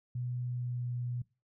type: tone with pitch glide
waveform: sine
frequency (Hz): 123.47 to 122.26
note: B2 to B2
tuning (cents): 0 to -17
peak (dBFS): -33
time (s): 0.15-1.22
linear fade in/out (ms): 5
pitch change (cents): -17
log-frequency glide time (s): 0.41-0.93
effects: noise-tail reverb RT60 0.3 s tail -22 dB re dry